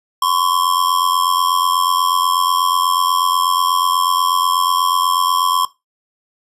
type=ring-modulated tone; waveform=square; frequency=1071 Hz; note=C6; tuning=40 cents sharp; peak=-11 dBFS; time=0.22-5.65 s; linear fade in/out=0 ms; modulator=44.1 Hz; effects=noise-tail reverb RT60 0.2 s tail -17 dB re dry + resampled to 32000 Hz